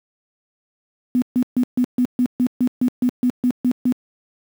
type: tone bursts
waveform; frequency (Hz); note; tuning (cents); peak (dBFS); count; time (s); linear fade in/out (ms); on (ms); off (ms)
sine; 248.5; B3; +11; -13; 14; 1.15-3.922; 0; 68; 140
effects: high-pass 150 Hz 12 dB/octave + 7-bit